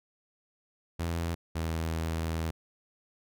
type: tone pair in turn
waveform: sawtooth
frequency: 83.9 / 81.37 Hz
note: E2 / E2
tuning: +31 / -22 cents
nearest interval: minor second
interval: 53 cents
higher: first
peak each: -26 dBFS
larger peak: neither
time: 0.99-1.35 / 1.55-2.51 s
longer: second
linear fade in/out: 10 ms
effects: none